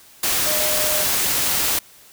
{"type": "tone in noise", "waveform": "sine", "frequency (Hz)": 611, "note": "D#5", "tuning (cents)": -32, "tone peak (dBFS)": -26, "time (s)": [0.46, 1.04], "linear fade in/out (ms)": 5, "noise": "white", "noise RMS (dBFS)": -20, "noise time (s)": [0.23, 1.79], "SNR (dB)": -9, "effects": ["white hiss -48 dBFS RMS until 2.12 s"]}